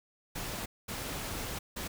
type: noise bursts at uneven times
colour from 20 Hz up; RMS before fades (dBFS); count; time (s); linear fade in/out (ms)
pink; -38; 3; 0.35-0.66 / 0.88-1.59 / 1.76-1.88; 10
effects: none